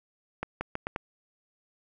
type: accelerating click train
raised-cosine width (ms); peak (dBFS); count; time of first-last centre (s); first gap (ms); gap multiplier
0.5; -16; 5; 0.43-0.961; 180; 0.8
effects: none